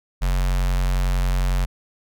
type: tone with notch filter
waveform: square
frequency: 45.51 Hz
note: F#1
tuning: 28 cents flat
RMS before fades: -20 dBFS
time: 0.21-1.66 s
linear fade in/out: 20 ms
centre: 330 Hz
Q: 0.82
effects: none